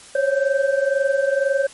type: tone cluster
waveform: sine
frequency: 538 / 560 / 1560 Hz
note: C5 / C#5 / G6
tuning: +48 / +18 / -9 cents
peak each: -20 / -19 / -26 dBFS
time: 0.15-1.67 s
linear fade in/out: 5 ms
effects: white hiss -43 dBFS RMS until 1.73 s + MP3 48 kbps